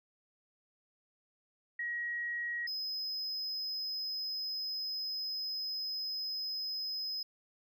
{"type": "tone pair in turn", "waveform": ["sine", "triangle"], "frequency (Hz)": [1900, 5072], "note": ["A#6", "D#8"], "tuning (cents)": [33, 32], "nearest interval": "octave + perfect fourth", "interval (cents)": 1699, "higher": "second", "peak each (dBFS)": [-34, -34], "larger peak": "neither", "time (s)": [[1.79, 2.67], [2.67, 7.23]], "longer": "second", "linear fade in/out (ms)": 5, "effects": []}